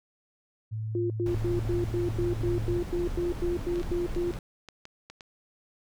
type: tone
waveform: sine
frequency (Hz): 109.4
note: A2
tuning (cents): -9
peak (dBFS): -30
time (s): 0.71-2.8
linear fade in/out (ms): 20
type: tone bursts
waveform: sine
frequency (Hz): 349.2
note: F4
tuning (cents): 0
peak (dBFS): -26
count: 14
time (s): 0.95-4.311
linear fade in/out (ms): 2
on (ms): 150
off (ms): 97
type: noise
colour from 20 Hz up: brown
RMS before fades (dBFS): -34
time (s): 1.26-4.39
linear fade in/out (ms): 2
type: clicks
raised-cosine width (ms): 0.2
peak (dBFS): -27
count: 9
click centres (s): 3.758 / 3.798 / 3.831 / 4.149 / 4.338 / 4.687 / 4.854 / 5.1 / 5.208
effects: none